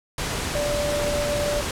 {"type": "tone in noise", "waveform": "sine", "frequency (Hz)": 585, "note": "D5", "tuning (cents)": -7, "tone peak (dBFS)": -23, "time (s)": [0.55, 1.61], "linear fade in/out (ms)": 2, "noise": "pink", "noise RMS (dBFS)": -27, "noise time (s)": [0.18, 1.71], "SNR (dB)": 1, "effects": ["low-pass 10000 Hz 12 dB/octave"]}